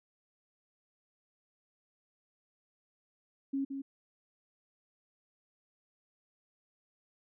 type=tone with echo; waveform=sine; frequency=273.6 Hz; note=C#4; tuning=23 cents flat; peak=-30 dBFS; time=3.53-3.65 s; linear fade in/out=10 ms; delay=170 ms; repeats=1; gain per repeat=-6 dB; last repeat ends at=3.82 s; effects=none